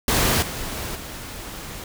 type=noise with level steps; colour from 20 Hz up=pink; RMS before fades=-19 / -30 / -35 dBFS; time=0.08-1.84 s; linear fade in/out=2 ms; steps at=0.42 / 0.95 s; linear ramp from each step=5 ms; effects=none